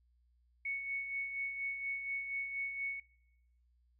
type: tone with tremolo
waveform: sine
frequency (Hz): 2217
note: C#7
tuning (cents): 0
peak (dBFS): -34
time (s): 0.65-3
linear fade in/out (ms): 5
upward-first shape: sine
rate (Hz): 4.2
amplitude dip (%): 50
effects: noise-tail reverb RT60 0.9 s tail -22 dB re dry + added 60 Hz sine -68 dBFS peak until 3.99 s